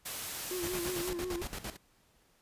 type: noise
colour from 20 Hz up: white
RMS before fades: -39 dBFS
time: 0.05-1.1 s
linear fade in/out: 10 ms
type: tone with vibrato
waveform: triangle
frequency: 354.8 Hz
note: F4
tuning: 27 cents sharp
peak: -33 dBFS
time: 0.51-1.42 s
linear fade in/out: 2 ms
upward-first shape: sine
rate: 5.6 Hz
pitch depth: 64 cents each way
type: noise with tremolo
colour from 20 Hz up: pink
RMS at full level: -39 dBFS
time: 0.62-1.77 s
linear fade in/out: 20 ms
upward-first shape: square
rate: 8.8 Hz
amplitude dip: 75%
effects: pink hiss -68 dBFS RMS until 2.41 s + resampled to 32000 Hz